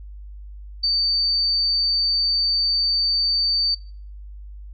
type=tone; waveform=sine; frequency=4589 Hz; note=D8; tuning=41 cents flat; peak=-17 dBFS; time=0.83-3.75 s; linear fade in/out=10 ms; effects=noise-tail reverb RT60 0.5 s tail -21 dB re dry + added 50 Hz sine -35 dBFS peak until 4.73 s